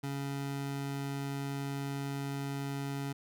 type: tone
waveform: 25% pulse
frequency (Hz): 139.3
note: C#3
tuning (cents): +9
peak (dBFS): -31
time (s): 0.03-3.13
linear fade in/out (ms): 10
effects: none